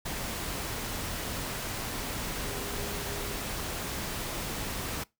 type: tone in noise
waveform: sine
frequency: 405.9 Hz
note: G#4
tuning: 40 cents flat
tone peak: -43 dBFS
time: 2.43-3.36 s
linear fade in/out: 10 ms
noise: pink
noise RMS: -35 dBFS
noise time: 0.05-5.04 s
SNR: -11 dB
effects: noise-tail reverb RT60 0.2 s tail -22 dB re dry